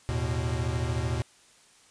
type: chord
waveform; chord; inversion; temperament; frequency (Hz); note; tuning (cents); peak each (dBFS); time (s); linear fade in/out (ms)
square; E suspended fourth; none; equal with one note detuned; 80.34 / 110 / 123.47; E2 / A2 / B2; -44 / 0 / 0; -32 / -33 / -31; 0.09-1.22; 0
effects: white hiss -58 dBFS RMS until 1.9 s + resampled to 22050 Hz